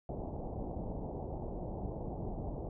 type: low-pass noise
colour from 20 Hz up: pink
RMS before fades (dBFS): -40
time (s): 0.09-2.69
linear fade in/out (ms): 2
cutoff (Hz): 830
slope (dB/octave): 48
effects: none